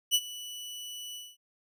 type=tone with ADSR envelope; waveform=sawtooth; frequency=2960 Hz; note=F#7; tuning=in tune; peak=-17 dBFS; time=0.11-1.37 s; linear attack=36 ms; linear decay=51 ms; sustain=-19 dB; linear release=220 ms; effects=none